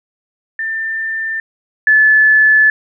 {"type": "tone pair in turn", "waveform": "sine", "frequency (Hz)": [1789, 1732.1], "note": ["A6", "A6"], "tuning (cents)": [28, -28], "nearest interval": "minor second", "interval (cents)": 56, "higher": "first", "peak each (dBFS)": [-17, -6], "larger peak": "second", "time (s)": [[0.59, 1.4], [1.87, 2.7]], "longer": "second", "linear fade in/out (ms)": 2, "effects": []}